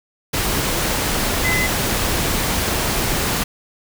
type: tone in noise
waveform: sine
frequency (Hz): 2030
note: B6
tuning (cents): +47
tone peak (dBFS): -19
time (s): 1.44-1.67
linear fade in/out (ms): 10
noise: pink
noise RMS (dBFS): -20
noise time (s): 0.33-3.44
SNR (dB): -2
effects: none